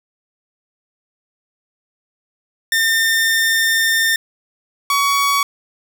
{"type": "tone pair in turn", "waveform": "sawtooth", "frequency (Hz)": [1808, 1125.6], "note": ["A6", "C#6"], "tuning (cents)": [47, 26], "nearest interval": "minor sixth", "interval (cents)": 821, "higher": "first", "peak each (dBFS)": -10, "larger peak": "neither", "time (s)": [[2.72, 4.16], [4.9, 5.43]], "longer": "first", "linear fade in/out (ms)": 2, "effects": []}